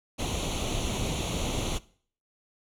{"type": "noise with comb filter", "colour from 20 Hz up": "pink", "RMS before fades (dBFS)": -30, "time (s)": [0.18, 1.79], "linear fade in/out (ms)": 20, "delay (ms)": 0.3, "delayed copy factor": 0.75, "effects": ["noise-tail reverb RT60 0.5 s tail -20 dB re dry", "low-pass 9000 Hz 12 dB/octave"]}